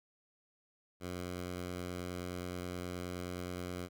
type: tone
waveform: 10% pulse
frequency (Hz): 89.5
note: F2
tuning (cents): +43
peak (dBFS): -31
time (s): 1-3.89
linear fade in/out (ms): 50
effects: none